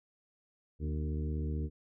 harmonic tone with a mistuned harmonic, 76.1 Hz, D#2, 38 cents flat, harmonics 1 / 2 / 3 / 4 / 5 / 6, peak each -33 / -39 / -43 / -45 / -47 / -49 dBFS, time 0.79-1.7 s, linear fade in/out 50 ms, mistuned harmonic 3, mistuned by +40 cents, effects none

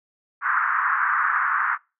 pink band-pass noise, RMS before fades -22 dBFS, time 0.41-1.78 s, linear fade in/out 50 ms, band 1100 to 1700 Hz, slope 48 dB/octave, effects noise-tail reverb RT60 0.3 s tail -26 dB re dry

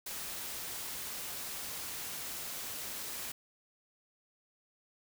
white noise, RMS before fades -41 dBFS, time 0.06-3.32 s, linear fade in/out 5 ms, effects none

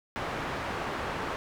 white low-pass noise, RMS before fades -34 dBFS, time 0.16-1.36 s, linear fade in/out 0 ms, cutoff 1400 Hz, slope 12 dB/octave, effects none

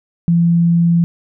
sine tone, 169.8 Hz, F3, 48 cents flat, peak -9 dBFS, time 0.28-1.04 s, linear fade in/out 0 ms, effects none

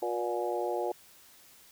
harmonic tone with a mistuned harmonic, 119.7 Hz, A#2, 46 cents sharp, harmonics 3 / 4 / 5 / 6 / 7, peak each -34 / -35 / -36 / -37 / -37 dBFS, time 0.02-0.92 s, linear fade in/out 5 ms, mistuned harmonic 5, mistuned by -35 cents, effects white hiss -57 dBFS RMS until 1.71 s

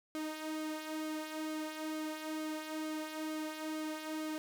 sawtooth tone with flanger, 311.1 Hz, D#4, in tune, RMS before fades -40 dBFS, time 0.15-4.38 s, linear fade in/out 0 ms, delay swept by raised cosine 1.1 to 3.1 ms, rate 2.2 Hz, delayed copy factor -0.55, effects none

